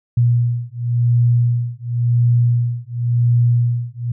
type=beating tone pair; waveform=sine; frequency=119.4 / 120.33 Hz; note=A#2 / B2; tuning=+42 / -45 cents; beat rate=0.93 Hz; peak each=-16 dBFS; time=0.17-4.12 s; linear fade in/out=5 ms; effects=none